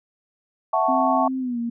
sine chord, F# minor seventh, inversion third, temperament equal, 659.3 / 740 / 880 / 1108.7 Hz, E5 / F#5 / A5 / C#6, 0 / 0 / 0 / 0 cents, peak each -23 dBFS, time 0.73-1.28 s, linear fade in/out 5 ms
sine tone with pitch glide, 261.6 to 234.4 Hz, C4 to A#3, 0 to +10 cents, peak -23 dBFS, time 0.88-1.7 s, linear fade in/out 10 ms, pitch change -190 cents, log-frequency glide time 1.39-1.59 s
effects none

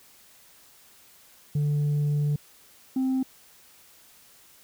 sine tone pair in turn, 146.83 / 261.6 Hz, D3 / C4, 0 / 0 cents, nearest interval minor seventh, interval 1000 cents, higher second, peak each -19 / -20 dBFS, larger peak first, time 1.55-2.36 / 2.96-3.23 s, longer first, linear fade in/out 5 ms, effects tanh soft clip ceiling -21 dBFS + white hiss -55 dBFS RMS until 4.63 s

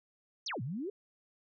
sine exponential two-way sweep, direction down then up, 6620 to 110.7 to 432 Hz, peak -35 dBFS, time 0.46-0.9 s, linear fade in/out 5 ms, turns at 0.62 s, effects none

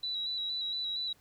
sine tone with vibrato, 3921 Hz, B7, 13 cents flat, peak -32 dBFS, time 0.03-1.13 s, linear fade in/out 5 ms, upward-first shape square, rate 4.3 Hz, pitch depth 23 cents each way, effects pink hiss -65 dBFS RMS until 1.2 s

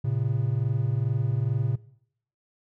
triangle tone pair together, 112.9 / 135.23 Hz, A2 / C#3, +45 / -43 cents, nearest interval minor third, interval 312 cents, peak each -24 dBFS, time 0.04-1.76 s, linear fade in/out 10 ms, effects noise-tail reverb RT60 0.7 s tail -20 dB re dry

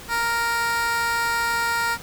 15% pulse tone with high-pass filter, 466.2 Hz, A#4, in tune, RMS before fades -23 dBFS, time 0.08-1.98 s, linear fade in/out 50 ms, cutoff 1100 Hz, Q 1.5, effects pink hiss -40 dBFS RMS until 2.02 s

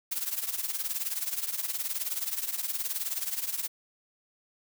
blue noise with tremolo, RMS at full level -29 dBFS, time 0.11-3.68 s, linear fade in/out 10 ms, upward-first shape triangle, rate 19 Hz, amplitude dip 85%, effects none

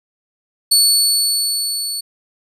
25% pulse tone with level ramp, 4440 Hz, C#8, 2 cents sharp, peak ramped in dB -4 to -17 dBFS, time 0.71-2.01 s, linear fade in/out 10 ms, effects none

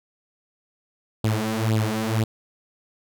sawtooth tone with flanger, 109.9 Hz, A2, 2 cents flat, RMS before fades -23 dBFS, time 1.24-2.24 s, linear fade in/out 5 ms, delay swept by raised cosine 0.24 to 5.34 ms, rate 2 Hz, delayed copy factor +0.8, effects none

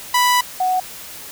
sawtooth / sine tone pair in turn, 987.8 / 740 Hz, B5 / F#5, 0 / 0 cents, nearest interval perfect fourth, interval 500 cents, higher first, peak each -9 / -15 dBFS, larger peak first, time 0.14-0.41 / 0.6-0.8 s, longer first, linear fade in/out 5 ms, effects white hiss -35 dBFS RMS until 1.31 s

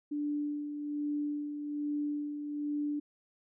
sine tone with tremolo, 293.7 Hz, D4, in tune, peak -30 dBFS, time 0.11-3 s, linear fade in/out 10 ms, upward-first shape sine, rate 1.2 Hz, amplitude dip 50%, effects none

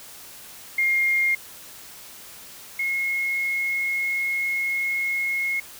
sine tone pair in turn, 2127 / 2163 Hz, C7 / C#7, +28 / -43 cents, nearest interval unison, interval 29 cents, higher second, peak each -18 / -22 dBFS, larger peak first, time 0.78-1.35 / 2.79-5.6 s, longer second, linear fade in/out 5 ms, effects white hiss -43 dBFS RMS until 5.79 s

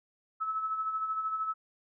sine tone with tremolo, 1300 Hz, E6, 24 cents flat, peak -28 dBFS, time 0.4-1.54 s, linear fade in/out 20 ms, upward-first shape sine, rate 13 Hz, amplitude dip 50%, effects none

